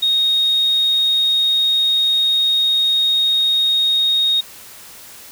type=tone; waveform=sine; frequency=3730 Hz; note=A#7; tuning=in tune; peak=-12 dBFS; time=0.02-4.41 s; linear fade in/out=10 ms; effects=tanh soft clip ceiling -8 dBFS + white hiss -39 dBFS RMS until 5.31 s